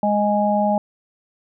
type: harmonic tone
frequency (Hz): 207.3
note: G#3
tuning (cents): -3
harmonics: 1 / 3 / 4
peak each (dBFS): -20 / -20 / -20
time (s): 0.03-0.78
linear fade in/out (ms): 2
effects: none